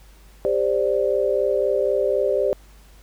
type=chord; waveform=sine; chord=G suspended fourth; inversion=none; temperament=equal with one note detuned; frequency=397.9 / 523.3 / 587.3 Hz; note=G4 / C5 / D5; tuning=+26 / 0 / 0 cents; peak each=-22 dBFS; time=0.45-2.53 s; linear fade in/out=0 ms; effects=added 50 Hz sine -46 dBFS peak until 3.02 s + pink hiss -54 dBFS RMS until 3.02 s